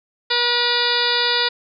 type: harmonic tone with a mistuned harmonic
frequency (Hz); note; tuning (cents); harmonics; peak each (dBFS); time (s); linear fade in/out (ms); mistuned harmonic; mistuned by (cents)
481.6; B4; -44; 1 / 2 / 3 / 4 / 5 / 6 / 7 / 8 / 9 / 10; -26 / -26 / -25 / -26 / -29 / -29 / -24 / -24 / -25 / -24; 0.3-1.49; 10; 7; +67
effects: none